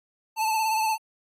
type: tone with vibrato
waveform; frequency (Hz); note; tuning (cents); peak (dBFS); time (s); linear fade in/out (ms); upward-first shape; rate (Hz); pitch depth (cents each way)
square; 878; A5; -4; -23; 0.36-0.98; 50; sine; 17; 38
type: noise with exponential decay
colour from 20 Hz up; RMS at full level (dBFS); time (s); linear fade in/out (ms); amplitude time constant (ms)
violet; -43; 0.4-0.64; 2; 51
effects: AAC 48 kbps